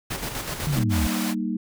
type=noise with tremolo; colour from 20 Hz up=pink; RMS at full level=-29 dBFS; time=0.1-0.84 s; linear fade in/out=10 ms; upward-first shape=square; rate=8 Hz; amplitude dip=45%
type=linear sweep; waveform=sine; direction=down; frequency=154.1 to 64 Hz; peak=-21 dBFS; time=0.67-1.07 s; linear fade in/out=0 ms
type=chord; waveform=sine; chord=Eb major; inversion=first; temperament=just; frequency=194.45 / 233.3 / 311.1 Hz; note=G3 / Bb3 / Eb4; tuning=-14 / +2 / 0 cents; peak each=-28 / -27 / -30 dBFS; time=0.76-1.57 s; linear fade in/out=5 ms
type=high-pass noise; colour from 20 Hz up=pink; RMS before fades=-31 dBFS; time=0.89-1.35 s; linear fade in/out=50 ms; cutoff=550 Hz; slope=48 dB/octave
effects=none